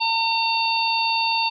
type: harmonic tone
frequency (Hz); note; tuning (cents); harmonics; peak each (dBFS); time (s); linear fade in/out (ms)
909; A#5; -44; 1 / 3 / 4 / 5; -22 / -24 / -30 / -25; 0-1.5; 20
effects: none